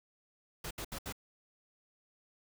pink noise bursts, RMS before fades -41 dBFS, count 4, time 0.64-1.125 s, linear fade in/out 5 ms, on 68 ms, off 71 ms, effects none

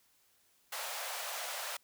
pink high-pass noise, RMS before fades -40 dBFS, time 0.72-1.77 s, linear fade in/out 5 ms, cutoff 550 Hz, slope 48 dB/octave, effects white hiss -70 dBFS RMS until 1.83 s

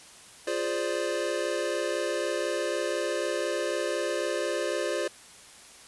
square chord, D half-diminished seventh, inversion first, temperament equal, 349.2 / 415.3 / 523.3 / 587.3 Hz, F4 / Ab4 / C5 / D5, 0 / 0 / 0 / 0 cents, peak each -34 / -35 / -33 / -33 dBFS, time 0.47-5.08 s, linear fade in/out 5 ms, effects white hiss -50 dBFS RMS until 5.87 s + resampled to 24000 Hz

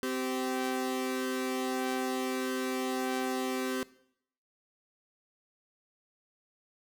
sawtooth tone pair together, 258.6 / 387.5 Hz, C4 / G4, -20 / -20 cents, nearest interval perfect fifth, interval 700 cents, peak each -29 / -30 dBFS, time 0.03-3.83 s, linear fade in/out 0 ms, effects noise-tail reverb RT60 0.7 s tail -19 dB re dry

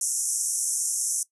white band-pass noise, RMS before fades -27 dBFS, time 0.01-1.23 s, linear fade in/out 2 ms, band 5700 to 11000 Hz, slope 96 dB/octave, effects noise-tail reverb RT60 0.1 s tail -19 dB re dry

